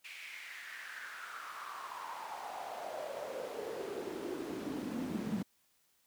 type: noise with high-pass filter sweep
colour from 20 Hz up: brown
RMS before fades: -42 dBFS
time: 0.04-5.43 s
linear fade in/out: 10 ms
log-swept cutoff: 2500 to 200 Hz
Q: 4.9
effects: white hiss -73 dBFS RMS until 6.06 s